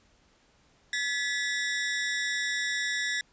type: ring-modulated tone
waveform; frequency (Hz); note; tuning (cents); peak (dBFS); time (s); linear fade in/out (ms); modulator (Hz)
sawtooth; 1838; A#6; -25; -21; 0.93-3.21; 2; 130
effects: pink hiss -64 dBFS RMS until 3.32 s + resampled to 16000 Hz